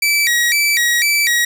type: tone with vibrato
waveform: sawtooth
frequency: 2100 Hz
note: C7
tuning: 6 cents sharp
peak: -9 dBFS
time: 0.02-1.45 s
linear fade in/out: 5 ms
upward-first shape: square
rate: 2 Hz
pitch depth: 170 cents each way
effects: none